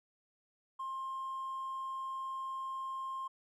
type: tone with hard clipping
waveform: triangle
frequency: 1061 Hz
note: C6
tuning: 24 cents sharp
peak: -37 dBFS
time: 0.79-3.28 s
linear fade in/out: 10 ms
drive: 2 dB
effects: none